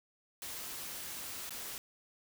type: noise with dropouts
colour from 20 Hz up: white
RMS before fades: -43 dBFS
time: 0.42-1.78 s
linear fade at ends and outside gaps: 1 ms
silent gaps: 1.494-1.506 s
effects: none